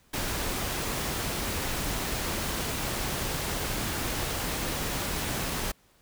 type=noise; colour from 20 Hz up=pink; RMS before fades=-31 dBFS; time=0.13-5.72 s; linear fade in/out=10 ms; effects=pink hiss -63 dBFS RMS until 6.01 s